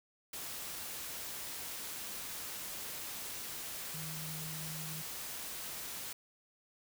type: tone in noise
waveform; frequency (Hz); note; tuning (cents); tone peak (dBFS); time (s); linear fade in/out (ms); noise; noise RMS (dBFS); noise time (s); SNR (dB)
sine; 156.8; D#3; +14; -44; 3.94-5.02; 5; white; -43; 0.33-6.13; -4
effects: none